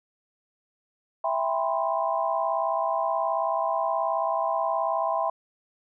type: chord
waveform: sine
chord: C major seventh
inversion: first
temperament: equal with one note detuned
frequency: 659.3 / 794.5 / 987.8 / 1046.5 Hz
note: E5 / G5 / B5 / C6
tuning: 0 / +23 / 0 / 0 cents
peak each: -27 / -29 / -30 / -30 dBFS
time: 1.24-5.3 s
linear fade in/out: 5 ms
effects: none